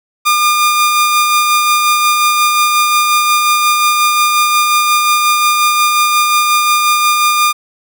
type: tone with tremolo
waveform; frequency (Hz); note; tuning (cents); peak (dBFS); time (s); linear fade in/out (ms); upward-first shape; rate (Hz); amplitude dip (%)
sawtooth; 1208; D6; +48; -4; 0.25-7.53; 20; sine; 5.6; 30
effects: none